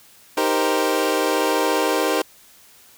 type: chord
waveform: 25% pulse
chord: C minor seventh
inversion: first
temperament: equal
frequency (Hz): 311.1 / 392 / 466.2 / 523.3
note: Eb4 / G4 / Bb4 / C5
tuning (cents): 0 / 0 / 0 / 0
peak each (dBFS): -20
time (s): 0.37-2.22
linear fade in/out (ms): 5
effects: white hiss -50 dBFS RMS until 2.97 s